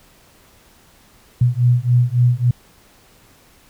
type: beating tone pair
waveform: sine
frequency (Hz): 120.8 / 124.4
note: B2 / B2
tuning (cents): -38 / +13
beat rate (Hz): 3.6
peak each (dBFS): -15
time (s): 1.41-2.51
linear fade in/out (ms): 5
effects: pink hiss -51 dBFS RMS until 3.69 s